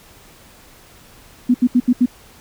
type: tone bursts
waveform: sine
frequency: 246.9 Hz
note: B3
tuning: in tune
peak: -9 dBFS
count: 5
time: 1.49-2.06 s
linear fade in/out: 10 ms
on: 54 ms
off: 75 ms
effects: pink hiss -46 dBFS RMS until 2.4 s